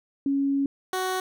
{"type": "tone pair in turn", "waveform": ["sine", "15% pulse"], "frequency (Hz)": [277.2, 372.5], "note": ["C#4", "F#4"], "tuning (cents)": [0, 12], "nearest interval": "perfect fourth", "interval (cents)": 512, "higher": "second", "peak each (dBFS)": [-21, -19], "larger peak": "second", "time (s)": [[0.26, 0.66], [0.93, 1.2]], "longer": "first", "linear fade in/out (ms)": 2, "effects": []}